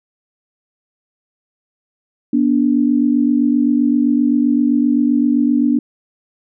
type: tone pair together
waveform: sine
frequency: 242.3 / 290 Hz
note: B3 / D4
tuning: -33 / -22 cents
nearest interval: minor third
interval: 311 cents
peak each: -14 dBFS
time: 2.33-5.79 s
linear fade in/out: 5 ms
effects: none